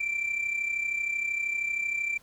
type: tone with amplitude modulation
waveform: sine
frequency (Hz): 2349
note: D7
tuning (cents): 0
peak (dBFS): -22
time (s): 0-2.18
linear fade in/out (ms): 10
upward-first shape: sine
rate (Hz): 32.9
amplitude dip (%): 70
effects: tanh soft clip ceiling -24 dBFS + pink hiss -59 dBFS RMS until 2.22 s